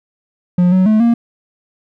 triangle tone with pitch steps, 178.1 / 186.1 / 216.1 / 234.1 Hz, F3 / F#3 / A3 / A#3, +34 / +10 / -31 / +8 cents, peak -6 dBFS, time 0.58-1.14 s, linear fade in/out 5 ms, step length 140 ms, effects none

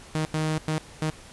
sawtooth tone bursts at uneven times, 156.1 Hz, D#3, 6 cents sharp, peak -20 dBFS, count 4, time 0.15-0.25 / 0.34-0.58 / 0.68-0.78 / 1.02-1.1 s, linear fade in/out 0 ms, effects pink hiss -47 dBFS RMS until 1.32 s + resampled to 24000 Hz

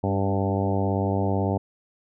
harmonic tone with a mistuned harmonic, 98 Hz, G2, in tune, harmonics 1 / 2 / 3 / 4 / 5 / 6 / 7 / 8 / 9, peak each -25 / -28 / -30 / -31 / -32 / -33 / -33 / -34 / -35 dBFS, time 0.03-1.58 s, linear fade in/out 10 ms, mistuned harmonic 3, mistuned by -32 cents, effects none

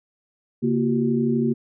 sine tone cluster, 138.6 / 233.5 / 349.8 / 382.1 Hz, C#3 / A#3 / F4 / G4, 0 / +3 / +3 / -44 cents, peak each -27 / -20 / -28 / -26 dBFS, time 0.62-1.54 s, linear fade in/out 20 ms, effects none

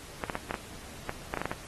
clicks, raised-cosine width 0.5 ms, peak -16 dBFS, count 11, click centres 0.238 / 0.298 / 0.354 / 0.509 / 0.542 / 1.094 / 1.339 / 1.373 / 1.416 / 1.456 / 1.515 s, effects pink hiss -47 dBFS RMS until 1.67 s + AAC 32 kbps

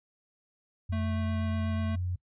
sine tone, 90 Hz, F#2, 47 cents flat, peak -29 dBFS, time 0.89-2.16 s, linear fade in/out 10 ms
square tone with vibrato, 220 Hz, A3, in tune, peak -33 dBFS, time 0.92-1.96 s, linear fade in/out 10 ms, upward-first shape sine, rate 8.2 Hz, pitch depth 8 cents each way
effects noise-tail reverb RT60 0.1 s tail -21 dB re dry + resampled to 8000 Hz

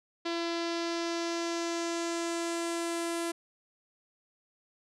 sawtooth tone with low-pass filter sweep, 337.6 Hz, E4, 41 cents sharp, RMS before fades -33 dBFS, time 0.25-3.32 s, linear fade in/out 10 ms, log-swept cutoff 4400 to 9900 Hz, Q 2.2, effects none

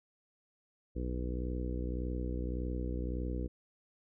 harmonic tone, 61.74 Hz, B1, in tune, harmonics 1 / 2 / 3 / 4 / 5 / 6 / 7 / 8, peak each -35 / -44 / -44 / -45 / -43 / -48 / -48 / -47 dBFS, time 0.95-3.48 s, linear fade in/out 20 ms, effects none

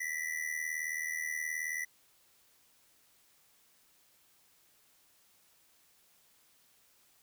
square ring-modulated tone, 1975.5 Hz, B6, in tune, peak -32 dBFS, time 0-1.85 s, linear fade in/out 10 ms, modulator 39.4 Hz, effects white hiss -67 dBFS RMS until 7.22 s

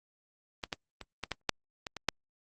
clicks, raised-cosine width 0.2 ms, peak -17 / -16 / -24 / -17 / -14 / -8 / -20 / -22 / -8 dBFS, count 9, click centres 0.638 / 0.728 / 1.013 / 1.237 / 1.317 / 1.493 / 1.868 / 1.967 / 2.087 s, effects Opus 24 kbps

